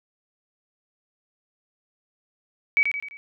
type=tone with echo; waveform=sine; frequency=2277 Hz; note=C#7; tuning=46 cents sharp; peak=-15 dBFS; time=2.77-2.83 s; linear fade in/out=0 ms; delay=85 ms; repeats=4; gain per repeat=-6 dB; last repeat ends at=3.17 s; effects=none